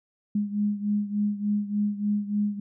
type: beating tone pair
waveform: sine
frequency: 205.8 / 209.2 Hz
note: G#3 / G#3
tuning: -16 / +13 cents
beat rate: 3.4 Hz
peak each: -25 / -29 dBFS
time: 0.35-2.6 s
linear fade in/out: 5 ms
effects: none